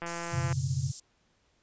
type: click train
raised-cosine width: 0.5 ms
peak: -22 dBFS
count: 87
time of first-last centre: 0.02-0.526 s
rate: 170 Hz
type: high-pass noise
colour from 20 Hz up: white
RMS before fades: -38 dBFS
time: 0.06-1 s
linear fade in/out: 5 ms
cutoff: 5400 Hz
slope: 24 dB/octave
type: chord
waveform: sine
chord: F# suspended fourth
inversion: none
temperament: equal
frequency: 92.5 / 123.47 / 138.59 Hz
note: F#2 / B2 / C#3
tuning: 0 / 0 / 0 cents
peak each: -35 / -32 / -30 dBFS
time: 0.32-0.92 s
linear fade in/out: 20 ms
effects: pink hiss -70 dBFS RMS until 1.62 s + resampled to 16000 Hz